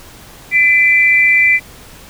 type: tone pair together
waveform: sine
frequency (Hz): 2014 / 2350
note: B6 / D7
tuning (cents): +33 / +1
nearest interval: minor third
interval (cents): 268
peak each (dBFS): -10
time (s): 0.51-1.6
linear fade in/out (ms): 50
effects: pink hiss -38 dBFS RMS until 2.09 s